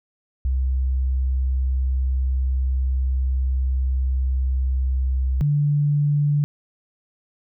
sine tone pair in turn, 65 / 145.92 Hz, C2 / D3, -11 / -11 cents, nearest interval octave + major second, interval 1400 cents, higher second, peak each -18 / -16 dBFS, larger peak second, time 0.45-5.41 / 5.41-6.44 s, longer first, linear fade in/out 0 ms, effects none

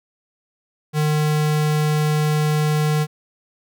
square tone, 151.9 Hz, D#3, 41 cents flat, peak -17 dBFS, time 0.93-3.07 s, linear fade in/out 50 ms, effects none

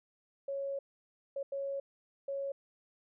sine tone bursts at uneven times, 553 Hz, C#5, 4 cents flat, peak -34 dBFS, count 4, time 0.48-0.79 / 1.36-1.43 / 1.52-1.8 / 2.28-2.52 s, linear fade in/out 5 ms, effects none

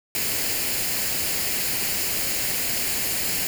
white noise with comb filter, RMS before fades -25 dBFS, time 0.15-3.47 s, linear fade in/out 0 ms, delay 0.42 ms, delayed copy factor +0.5, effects none

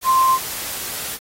sine tone in noise, 1046.5 Hz, C6, in tune, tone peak -12 dBFS, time 0.04-0.39 s, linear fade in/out 50 ms, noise white, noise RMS -28 dBFS, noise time 0.01-1.19 s, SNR +13 dB, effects AAC 48 kbps

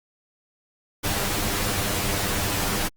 pink noise with comb filter, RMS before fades -25 dBFS, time 1.03-2.89 s, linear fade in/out 20 ms, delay 10 ms, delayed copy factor +0.7, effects Opus 48 kbps

